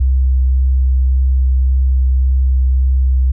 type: tone with vibrato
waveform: sine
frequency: 64.9 Hz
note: C2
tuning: 13 cents flat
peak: -9 dBFS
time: 0-3.32 s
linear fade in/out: 10 ms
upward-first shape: sine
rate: 1.8 Hz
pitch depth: 10 cents each way
effects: none